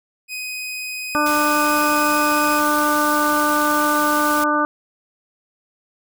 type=tone; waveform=sawtooth; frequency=2505 Hz; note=D#7; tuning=11 cents sharp; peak=-23 dBFS; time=0.28-2.62 s; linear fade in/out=50 ms
type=harmonic tone; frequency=298.1 Hz; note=D4; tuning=26 cents sharp; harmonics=1 / 2 / 3 / 4 / 5; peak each=-22 / -24 / -24 / -19 / -23 dBFS; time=1.15-4.65 s; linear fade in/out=0 ms
type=noise; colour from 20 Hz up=white; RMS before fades=-28 dBFS; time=1.26-4.44 s; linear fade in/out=2 ms
effects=none